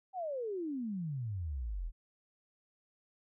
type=exponential sweep; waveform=sine; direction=down; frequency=784 to 37.11 Hz; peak=-35 dBFS; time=0.13-1.92 s; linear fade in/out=50 ms; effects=none